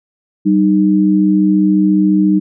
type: tone pair together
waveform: sine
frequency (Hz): 192.9 / 307.2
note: G3 / D#4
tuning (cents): -28 / -22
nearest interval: minor sixth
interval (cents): 806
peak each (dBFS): -11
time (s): 0.45-2.4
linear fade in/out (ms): 20
effects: none